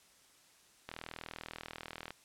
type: click train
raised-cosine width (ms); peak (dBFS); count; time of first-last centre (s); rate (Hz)
0.3; -26; 50; 0.89-2.106; 40.3
effects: white hiss -64 dBFS RMS until 2.24 s + low-pass 10000 Hz 12 dB/octave